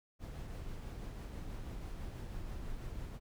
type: noise with tremolo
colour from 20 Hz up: brown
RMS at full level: -42 dBFS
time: 0.19-3.2 s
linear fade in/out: 50 ms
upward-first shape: triangle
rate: 6.1 Hz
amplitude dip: 30%
effects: none